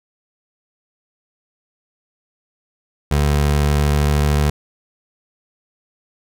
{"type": "tone with pitch glide", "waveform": "25% pulse", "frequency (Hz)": [72.9, 73.41], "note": ["D2", "D2"], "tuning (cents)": [-12, 0], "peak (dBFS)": -10, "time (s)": [3.11, 4.5], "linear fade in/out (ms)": 5, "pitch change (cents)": 12, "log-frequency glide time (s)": [3.61, 4.35], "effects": []}